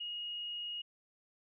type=tone; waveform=sine; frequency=2876 Hz; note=F#7; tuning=50 cents flat; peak=-38 dBFS; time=0-0.82 s; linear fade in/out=10 ms; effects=none